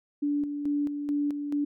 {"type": "tone with tremolo", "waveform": "sine", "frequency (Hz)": 290, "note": "D4", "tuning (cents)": -22, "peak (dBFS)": -24, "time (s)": [0.22, 1.65], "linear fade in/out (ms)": 10, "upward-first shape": "square", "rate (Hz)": 2.3, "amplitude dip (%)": 50, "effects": []}